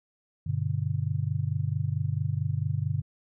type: chord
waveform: sine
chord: G major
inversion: none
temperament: just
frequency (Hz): 98 / 122.5 / 147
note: G2 / B2 / D3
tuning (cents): 0 / -14 / +2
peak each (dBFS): -30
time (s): 0.46-3.02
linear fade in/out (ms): 10
effects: none